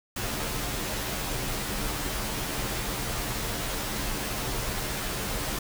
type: noise with comb filter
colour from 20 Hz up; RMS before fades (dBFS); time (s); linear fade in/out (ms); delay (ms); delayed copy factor
pink; -31; 0.16-5.59; 5; 12; -0.85
effects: none